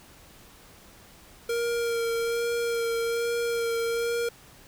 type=tone with vibrato; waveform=square; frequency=466.2 Hz; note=A#4; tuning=in tune; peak=-26 dBFS; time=1.49-4.29 s; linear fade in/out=5 ms; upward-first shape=sine; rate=1.2 Hz; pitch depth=16 cents each way; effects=pink hiss -52 dBFS RMS until 4.67 s